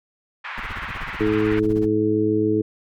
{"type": "band-pass noise", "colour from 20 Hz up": "white", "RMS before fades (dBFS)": -32, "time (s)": [0.44, 1.6], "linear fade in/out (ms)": 10, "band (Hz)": [950, 2200], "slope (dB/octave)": 24}
{"type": "noise with tremolo", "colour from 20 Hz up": "brown", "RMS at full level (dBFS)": -31, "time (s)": [0.57, 1.87], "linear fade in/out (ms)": 10, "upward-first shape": "sine", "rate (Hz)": 16, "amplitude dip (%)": 100}
{"type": "harmonic tone", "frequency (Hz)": 107.2, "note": "A2", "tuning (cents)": -45, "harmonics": [1, 2, 3, 4], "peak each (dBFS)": [-27, -27, -20, -21], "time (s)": [1.2, 2.62], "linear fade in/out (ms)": 10}
{"effects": []}